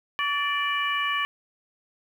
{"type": "harmonic tone with a mistuned harmonic", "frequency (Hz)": 587.3, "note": "D5", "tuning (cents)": 0, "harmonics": [2, 3, 4, 5], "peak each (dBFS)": [-27, -29, -30, -31], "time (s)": [0.19, 1.25], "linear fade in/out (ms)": 0, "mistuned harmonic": 2, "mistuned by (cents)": -50, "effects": ["9-bit"]}